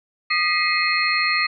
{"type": "tone cluster", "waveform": "sine", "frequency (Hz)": [1231, 1939, 2112, 2515, 4255], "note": ["D#6", "B6", "C7", "D#7", "C8"], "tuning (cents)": [-19, -32, 16, 18, 28], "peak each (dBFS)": -24, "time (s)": [0.3, 1.47], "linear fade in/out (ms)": 10, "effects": []}